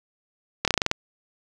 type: slowing click train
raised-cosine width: 0.2 ms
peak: -3 dBFS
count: 8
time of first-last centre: 0.65-0.914 s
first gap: 27 ms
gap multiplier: 1.11
effects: none